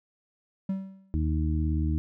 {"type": "tone with exponential decay", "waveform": "triangle", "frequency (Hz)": 192.4, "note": "G3", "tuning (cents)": -32, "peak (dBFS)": -22, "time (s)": [0.69, 1.14], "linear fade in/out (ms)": 5, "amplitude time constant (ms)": 97}
{"type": "harmonic tone", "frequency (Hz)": 77.78, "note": "D#2", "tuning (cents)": 0, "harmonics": [1, 2, 3, 4], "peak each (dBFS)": [-25, -32, -35, -33], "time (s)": [1.14, 1.98], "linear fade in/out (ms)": 0}
{"effects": []}